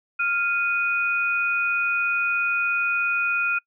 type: tone pair together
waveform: sine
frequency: 1396.9 / 2480 Hz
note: F6 / D#7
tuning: 0 / -6 cents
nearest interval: minor seventh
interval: 994 cents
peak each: -23 dBFS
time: 0.19-3.59 s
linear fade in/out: 10 ms
effects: noise-tail reverb RT60 0.1 s tail -26 dB re dry